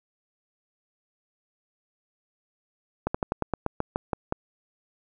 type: slowing click train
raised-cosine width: 1 ms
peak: -11 dBFS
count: 11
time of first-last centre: 3.07-4.324 s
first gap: 75 ms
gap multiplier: 1.11
effects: none